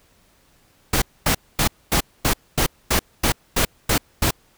pink noise bursts, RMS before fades -18 dBFS, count 11, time 0.93-4.309 s, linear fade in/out 5 ms, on 89 ms, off 240 ms, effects pink hiss -58 dBFS RMS until 4.57 s

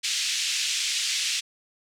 pink band-pass noise, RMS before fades -27 dBFS, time 0.03-1.41 s, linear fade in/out 20 ms, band 2500 to 7600 Hz, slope 24 dB/octave, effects none

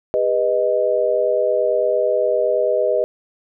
sine chord, G# minor, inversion none, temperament equal with one note detuned, 404.6 / 493.9 / 622.3 Hz, G#4 / B4 / D#5, -45 / 0 / 0 cents, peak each -22 / -19 / -18 dBFS, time 0.14-3.04 s, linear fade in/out 0 ms, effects none

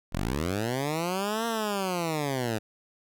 10% pulse linear two-way sweep, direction up then down, 36.44 to 233.1 to 105.4 Hz, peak -19 dBFS, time 0.12-2.59 s, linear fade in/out 20 ms, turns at 1.46 s, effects none

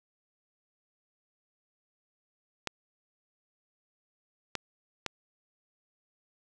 clicks, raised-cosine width 0.2 ms, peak -14 dBFS, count 3, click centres 2.673 / 4.553 / 5.063 s, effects none

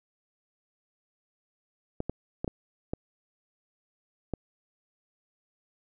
clicks, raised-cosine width 2 ms, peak -17 dBFS, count 6, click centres 2.004 / 2.096 / 2.445 / 2.478 / 2.935 / 4.337 s, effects none

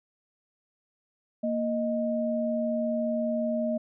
sine tone pair together, 232.9 / 621.8 Hz, A#3 / D#5, -1 / -1 cents, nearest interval octave + perfect fourth, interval 1700 cents, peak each -28 dBFS, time 1.43-3.78 s, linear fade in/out 10 ms, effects none

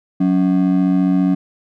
triangle ring-modulated tone, 231.1 Hz, A#3, 15 cents flat, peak -7 dBFS, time 0.2-1.35 s, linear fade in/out 10 ms, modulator 47.4 Hz, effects none

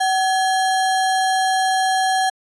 sine tone with sample-and-hold, 758 Hz, F#5, 42 cents sharp, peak -15 dBFS, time 0-2.3 s, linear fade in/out 10 ms, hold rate 2450 Hz, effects resampled to 24000 Hz

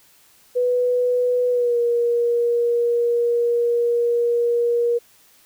sine tone with pitch glide, 493.9 to 474.3 Hz, B4 to A#4, 0 to +30 cents, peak -16 dBFS, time 0.55-4.99 s, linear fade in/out 20 ms, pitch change -70 cents, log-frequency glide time 1.5-1.78 s, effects white hiss -54 dBFS RMS until 5.45 s

